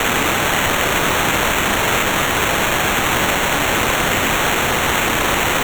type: noise with sample-and-hold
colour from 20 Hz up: white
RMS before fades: -17 dBFS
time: 0-5.63 s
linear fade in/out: 2 ms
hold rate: 4900 Hz
effects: none